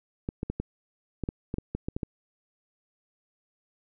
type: clicks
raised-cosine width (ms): 3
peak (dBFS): -17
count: 12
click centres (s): 0.289 / 0.431 / 0.5 / 0.6 / 1.237 / 1.289 / 1.541 / 1.584 / 1.75 / 1.885 / 1.965 / 2.032
effects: none